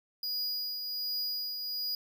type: tone with tremolo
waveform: square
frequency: 4900 Hz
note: D#8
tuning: 27 cents flat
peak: -31 dBFS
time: 0.23-1.95 s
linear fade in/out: 2 ms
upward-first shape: triangle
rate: 1.3 Hz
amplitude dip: 45%
effects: none